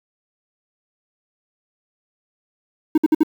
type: tone bursts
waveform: triangle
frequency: 311.1 Hz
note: D#4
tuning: in tune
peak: -8 dBFS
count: 4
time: 2.95-3.233 s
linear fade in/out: 5 ms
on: 28 ms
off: 57 ms
effects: 7-bit